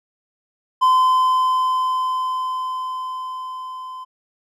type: tone with level ramp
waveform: triangle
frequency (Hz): 1026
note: C6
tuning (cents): -34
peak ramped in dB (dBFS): -9 to -29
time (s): 0.81-4.05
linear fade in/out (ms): 20
effects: none